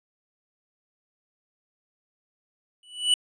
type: tone with exponential growth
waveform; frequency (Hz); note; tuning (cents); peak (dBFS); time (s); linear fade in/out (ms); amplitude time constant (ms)
square; 2960; F#7; 0; -15; 2.83-3.14; 2; 66
effects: resampled to 22050 Hz